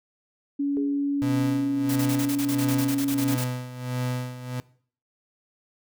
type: tone with vibrato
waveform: sine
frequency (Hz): 280.7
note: C#4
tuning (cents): +22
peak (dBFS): -22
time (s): 0.59-3.36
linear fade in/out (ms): 10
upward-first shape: square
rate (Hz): 0.71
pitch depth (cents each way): 13
type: tone with exponential decay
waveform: sine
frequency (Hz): 415.3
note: G#4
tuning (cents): 0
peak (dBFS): -28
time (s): 0.77-1.21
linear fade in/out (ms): 0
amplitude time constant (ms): 95
type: tone with tremolo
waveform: 35% pulse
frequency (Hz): 125.5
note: B2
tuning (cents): +28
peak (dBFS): -23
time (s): 1.22-4.6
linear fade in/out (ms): 0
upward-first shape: sine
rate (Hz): 1.5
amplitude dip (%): 75
type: noise bursts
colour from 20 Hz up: white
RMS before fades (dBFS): -33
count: 16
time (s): 1.89-3.443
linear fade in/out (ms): 5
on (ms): 68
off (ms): 31
effects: noise-tail reverb RT60 0.5 s tail -20 dB re dry